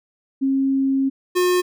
sine / square tone pair in turn, 269.8 / 360.1 Hz, C#4 / F#4, -47 / -47 cents, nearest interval perfect fourth, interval 500 cents, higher second, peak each -16 dBFS, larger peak neither, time 0.41-1.1 / 1.35-1.62 s, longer first, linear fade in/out 20 ms, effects none

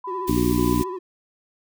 sine tone with tremolo, 1000 Hz, B5, 21 cents sharp, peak -27 dBFS, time 0.04-0.97 s, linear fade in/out 5 ms, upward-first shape sine, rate 1.8 Hz, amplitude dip 65%
triangle tone with vibrato, 370.3 Hz, F#4, 1 cent sharp, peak -27 dBFS, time 0.07-0.99 s, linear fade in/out 10 ms, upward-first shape sine, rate 14 Hz, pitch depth 74 cents each way
white high-pass noise, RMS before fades -35 dBFS, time 0.27-0.84 s, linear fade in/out 10 ms, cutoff 1800 Hz, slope 48 dB/octave
harmonic tone, 60.2 Hz, B1, 44 cents flat, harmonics 1 / 2 / 3 / 4 / 5 / 6, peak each -27 / -27 / -27 / -24 / -22 / -26 dBFS, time 0.28-0.83 s, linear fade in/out 10 ms
effects none

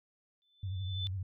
sine tone with exponential growth, 3520 Hz, A7, in tune, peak -34 dBFS, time 0.42-1.07 s, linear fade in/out 0 ms, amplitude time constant 140 ms
sine tone with vibrato, 95 Hz, F#2, 46 cents sharp, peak -34 dBFS, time 0.63-1.23 s, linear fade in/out 5 ms, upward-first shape sine, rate 12 Hz, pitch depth 84 cents each way
effects none

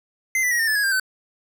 square tone with pitch steps, 2072 / 1983 / 1897.8 / 1816.3 / 1738.3 / 1663.7 / 1592.2 / 1523.8 Hz, C7 / B6 / A#6 / A#6 / A6 / G#6 / G6 / G6, -17 / +7 / +31 / -45 / -21 / +3 / +27 / -49 cents, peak -19 dBFS, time 0.35-0.998 s, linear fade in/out 2 ms, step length 81 ms, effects none

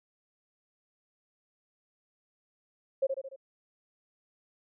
sine tone with echo, 538 Hz, C5, 48 cents sharp, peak -23 dBFS, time 3.02-3.07 s, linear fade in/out 10 ms, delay 73 ms, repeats 4, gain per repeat -5 dB, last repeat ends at 3.362 s, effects none

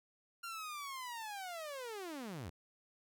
sawtooth linear sweep, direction down, 1396.9 to 69.8 Hz, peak -39 dBFS, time 0.43-2.5 s, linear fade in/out 10 ms, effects none

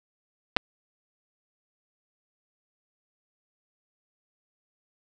clicks, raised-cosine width 0.3 ms, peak -6 dBFS, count 2, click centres 0.565 / 0.569 s, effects none

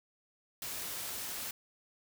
white noise, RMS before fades -40 dBFS, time 0.62-1.51 s, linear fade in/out 2 ms, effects none

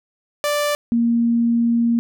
sawtooth / sine tone pair in turn, 587.3 / 233.9 Hz, D5 / A#3, 0 / +6 cents, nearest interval octave + major third, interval 1594 cents, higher first, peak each -14 / -14 dBFS, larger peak neither, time 0.44-0.75 / 0.92-1.99 s, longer second, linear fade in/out 0 ms, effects none

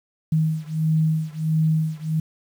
sine beating tone pair, 157.3 / 158.8 Hz, D#3 / D#3, +19 / +36 cents, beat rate 1.5 Hz, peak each -21 / -22 dBFS, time 0.32-2.2 s, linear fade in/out 5 ms, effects 8-bit

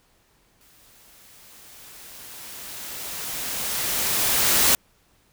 white noise with exponential growth, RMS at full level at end -17 dBFS, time 0.61-4.75 s, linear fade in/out 0 ms, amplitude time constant 900 ms, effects pink hiss -62 dBFS RMS until 5.32 s

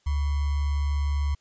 sine tone with sample-and-hold, 71.9 Hz, D2, 36 cents flat, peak -22 dBFS, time 0.06-1.35 s, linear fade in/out 10 ms, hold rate 1050 Hz, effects white hiss -67 dBFS RMS until 1.4 s + resampled to 16000 Hz

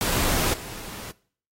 pink noise with level steps, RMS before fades -24 / -38 dBFS, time 0.01-1.11 s, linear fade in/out 0 ms, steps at 0.53 s, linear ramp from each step 10 ms, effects noise-tail reverb RT60 0.5 s tail -21 dB re dry + AAC 48 kbps

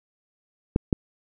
clicks, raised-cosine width 3 ms, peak -6 dBFS, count 2, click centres 0.761 / 0.928 s, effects none

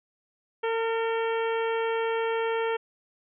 harmonic tone with a mistuned harmonic, 453.5 Hz, A#4, 48 cents flat, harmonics 1 / 2 / 3 / 4 / 5 / 6 / 7, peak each -26 / -32 / -36 / -38 / -40 / -42 / -43 dBFS, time 0.63-2.77 s, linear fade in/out 10 ms, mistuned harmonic 3, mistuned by +23 cents, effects none

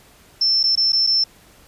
sine tone with dropouts, 5340 Hz, E8, 22 cents sharp, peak -14 dBFS, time 0.41-1.24 s, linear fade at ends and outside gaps 5 ms, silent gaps 0.631-0.637 / 0.755-0.774 / 0.922-0.929 / 1.067-1.071 s, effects pink hiss -50 dBFS RMS until 1.67 s + resampled to 32000 Hz

